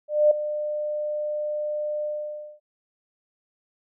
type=tone with ADSR envelope; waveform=sine; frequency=600 Hz; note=D5; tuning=37 cents sharp; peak=-12 dBFS; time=0.08-2.6 s; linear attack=230 ms; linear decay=5 ms; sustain=-13 dB; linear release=560 ms; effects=none